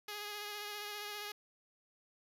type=tone with vibrato; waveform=5% pulse; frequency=415.2 Hz; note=G#4; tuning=in tune; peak=-30 dBFS; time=0.08-1.32 s; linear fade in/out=5 ms; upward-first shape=sine; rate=15 Hz; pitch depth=22 cents each way; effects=none